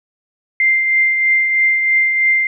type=tone with tremolo; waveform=sine; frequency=2093 Hz; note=C7; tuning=in tune; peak=-9 dBFS; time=0.6-2.47 s; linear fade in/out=2 ms; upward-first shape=triangle; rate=3.1 Hz; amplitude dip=45%; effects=none